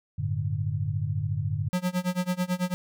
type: chord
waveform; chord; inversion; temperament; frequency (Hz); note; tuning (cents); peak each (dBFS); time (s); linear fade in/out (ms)
sine; G suspended second; none; equal with one note detuned; 95.98 / 110 / 146.83; G2 / A2 / D3; -36 / 0 / 0; -30; 0.18-1.69; 10
type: tone with tremolo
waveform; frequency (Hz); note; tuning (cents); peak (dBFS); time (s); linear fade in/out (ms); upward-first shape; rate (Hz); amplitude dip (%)
square; 180.7; F#3; -41; -23; 1.73-2.74; 0; sine; 9.1; 95
effects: none